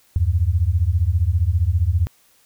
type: beating tone pair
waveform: sine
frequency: 79 / 94 Hz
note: D#2 / F#2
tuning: +27 / +28 cents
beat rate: 15 Hz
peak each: -18 dBFS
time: 0.16-2.07 s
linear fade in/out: 0 ms
effects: white hiss -57 dBFS RMS until 2.45 s